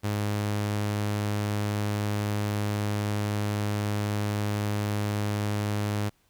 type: tone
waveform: sawtooth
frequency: 103.83 Hz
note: G#2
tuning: in tune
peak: -22 dBFS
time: 0.03-6.1 s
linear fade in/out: 20 ms
effects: pink hiss -67 dBFS RMS until 6.29 s